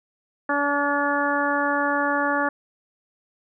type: harmonic tone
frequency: 286.6 Hz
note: D4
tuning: 42 cents flat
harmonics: 1 / 2 / 3 / 4 / 5 / 6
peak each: -27 / -27 / -27 / -27 / -27 / -27 dBFS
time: 0.49-2.49 s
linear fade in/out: 5 ms
effects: none

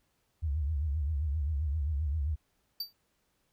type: tone with vibrato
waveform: sine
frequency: 74.4 Hz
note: D2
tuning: 23 cents sharp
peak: -28 dBFS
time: 0.42-2.36 s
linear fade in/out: 20 ms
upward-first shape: triangle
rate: 7.6 Hz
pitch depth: 190 cents each way
type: tone with exponential decay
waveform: square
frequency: 4637 Hz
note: D8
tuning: 23 cents flat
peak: -30 dBFS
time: 2.8-2.93 s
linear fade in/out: 5 ms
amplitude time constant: 27 ms
effects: pink hiss -75 dBFS RMS until 3.52 s

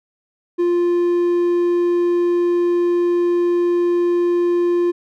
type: tone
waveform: triangle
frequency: 349.2 Hz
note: F4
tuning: in tune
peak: -12 dBFS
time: 0.58-4.92 s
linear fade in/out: 20 ms
effects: none

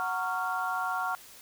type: chord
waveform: sine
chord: Gb major seventh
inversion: none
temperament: just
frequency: 740 / 925 / 1110 / 1387.5 Hz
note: Gb5 / Bb5 / Db6 / F6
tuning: 0 / -14 / +2 / -12 cents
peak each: -33 / -36 / -34 / -32 dBFS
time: 0-1.15 s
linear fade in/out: 0 ms
effects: tanh soft clip ceiling -18 dBFS + white hiss -51 dBFS RMS until 1.41 s

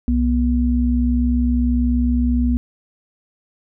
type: tone pair together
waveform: sine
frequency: 64.2 / 242.6 Hz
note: C2 / B3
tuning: -32 / -31 cents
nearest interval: octave + major seventh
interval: 2301 cents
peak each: -17 dBFS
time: 0.08-2.57 s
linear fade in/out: 0 ms
effects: none

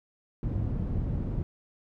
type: low-pass noise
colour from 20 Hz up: white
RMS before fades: -30 dBFS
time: 0.43-1.43 s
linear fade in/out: 0 ms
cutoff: 130 Hz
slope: 12 dB/octave
effects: none

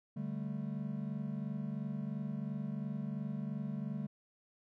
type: chord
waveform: triangle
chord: D suspended fourth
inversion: none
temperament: equal with one note detuned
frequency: 146.83 / 196 / 218.9 Hz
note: D3 / G3 / A3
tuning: 0 / 0 / -9 cents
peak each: -39 / -39 / -39 dBFS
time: 0.16-4.07 s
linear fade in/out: 10 ms
effects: none

